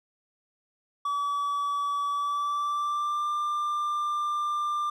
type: tone with pitch glide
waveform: triangle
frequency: 1145 to 1190.9 Hz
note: D6 to D6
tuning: -44 to +24 cents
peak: -24 dBFS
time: 1.05-4.9 s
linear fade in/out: 5 ms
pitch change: +68 cents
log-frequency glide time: 2.09-3.29 s
effects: none